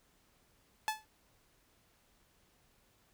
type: tone with exponential decay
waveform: sawtooth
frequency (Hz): 866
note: A5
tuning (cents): -28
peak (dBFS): -25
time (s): 0.88-1.05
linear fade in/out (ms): 0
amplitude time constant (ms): 36
effects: pink hiss -70 dBFS RMS until 3.13 s